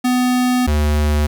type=tone pair in turn; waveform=square; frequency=250 / 74.71 Hz; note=B3 / D2; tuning=+21 / +30 cents; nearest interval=octave + major sixth; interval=2091 cents; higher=first; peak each=-14 dBFS; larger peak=neither; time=0.04-0.67 / 0.67-1.27 s; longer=first; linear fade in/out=10 ms; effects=8-bit